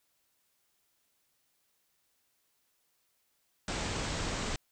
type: low-pass noise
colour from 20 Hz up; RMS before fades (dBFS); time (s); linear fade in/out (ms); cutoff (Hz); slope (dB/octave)
pink; -35; 3.68-4.56; 2; 8300; 96
effects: white hiss -75 dBFS RMS until 4.71 s